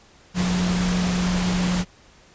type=tone in noise; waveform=sine; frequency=180 Hz; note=F#3; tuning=47 cents flat; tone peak=-20 dBFS; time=0.34-1.85 s; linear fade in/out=50 ms; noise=pink; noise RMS=-27 dBFS; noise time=0.34-1.85 s; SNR=+4 dB; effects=pink hiss -52 dBFS RMS until 2.34 s + resampled to 16000 Hz